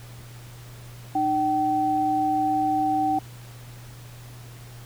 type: tone pair together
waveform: sine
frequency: 304.4 / 767 Hz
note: D#4 / G5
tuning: -38 / -38 cents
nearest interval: octave + major third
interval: 1600 cents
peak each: -26 / -21 dBFS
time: 1.15-3.19 s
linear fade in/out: 5 ms
effects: added 120 Hz sine -41 dBFS peak until 4.85 s + pink hiss -48 dBFS RMS until 4.85 s